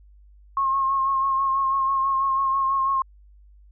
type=tone with vibrato; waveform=sine; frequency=1079 Hz; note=C#6; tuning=47 cents flat; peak=-19 dBFS; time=0.57-3.02 s; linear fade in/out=2 ms; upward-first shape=sine; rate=6.1 Hz; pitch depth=28 cents each way; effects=added 50 Hz sine -48 dBFS peak until 3.71 s